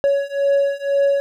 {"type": "beating tone pair", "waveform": "triangle", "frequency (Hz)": [558, 560], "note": ["C#5", "C#5"], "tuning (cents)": [11, 18], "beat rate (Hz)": 2, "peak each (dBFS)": [-17, -16], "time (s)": [0.04, 1.2], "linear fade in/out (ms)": 0, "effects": []}